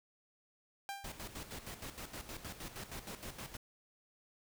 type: tone with exponential decay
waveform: sawtooth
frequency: 794 Hz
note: G5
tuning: 22 cents sharp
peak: -34 dBFS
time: 0.89-1.29 s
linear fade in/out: 0 ms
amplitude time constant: 85 ms
type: noise with tremolo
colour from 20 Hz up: pink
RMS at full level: -45 dBFS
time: 1.04-3.57 s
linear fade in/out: 5 ms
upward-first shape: square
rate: 6.4 Hz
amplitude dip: 65%
effects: none